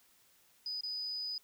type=tone with dropouts; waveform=sine; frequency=4978 Hz; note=D#8; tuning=in tune; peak=-36 dBFS; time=0.66-1.38 s; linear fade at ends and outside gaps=2 ms; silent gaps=0.809-0.834 s; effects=white hiss -67 dBFS RMS until 1.43 s